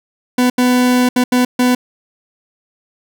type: tone bursts at uneven times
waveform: 40% pulse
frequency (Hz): 249.2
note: B3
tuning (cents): +16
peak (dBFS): -9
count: 5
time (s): 0.38-0.5 / 0.58-1.09 / 1.16-1.24 / 1.32-1.45 / 1.59-1.75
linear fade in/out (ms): 5
effects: none